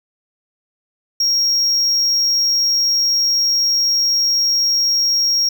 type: tone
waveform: triangle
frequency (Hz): 5588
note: F8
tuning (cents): 0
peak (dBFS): -12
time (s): 1.2-5.49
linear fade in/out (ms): 5
effects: none